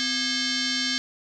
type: tone with frequency modulation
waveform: sine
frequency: 698.5 Hz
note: F5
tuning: in tune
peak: -23 dBFS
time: 0-0.98 s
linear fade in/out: 0 ms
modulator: 954 Hz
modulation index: 5.4
effects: none